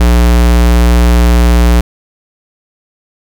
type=tone; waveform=square; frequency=59.5 Hz; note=A#1; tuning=36 cents sharp; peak=-5 dBFS; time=0-1.81 s; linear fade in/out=5 ms; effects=none